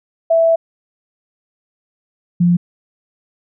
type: tone pair in turn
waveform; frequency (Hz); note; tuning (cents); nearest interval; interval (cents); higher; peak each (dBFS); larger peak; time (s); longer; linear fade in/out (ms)
sine; 659.3 / 174.63; E5 / F3; 0 / 0; octave + major seventh; 2300; first; -9; neither; 0.3-0.56 / 2.4-2.57; first; 10
effects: none